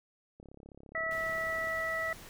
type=click train; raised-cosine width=2 ms; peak=-38 dBFS; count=45; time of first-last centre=0.4-1.672 s; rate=34.6 Hz
type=harmonic tone; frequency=650 Hz; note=E5; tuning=24 cents flat; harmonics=1 / 2 / 3; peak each=-37 / -39 / -33 dBFS; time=0.95-2.13 s; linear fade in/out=2 ms
type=noise; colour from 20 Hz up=pink; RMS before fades=-50 dBFS; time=1.11-2.29 s; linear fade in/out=0 ms
effects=none